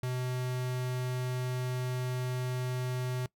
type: tone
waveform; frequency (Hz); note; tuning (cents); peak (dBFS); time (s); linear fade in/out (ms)
square; 126.4; B2; +41; -32; 0.03-3.26; 2
effects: noise-tail reverb RT60 0.1 s tail -21 dB re dry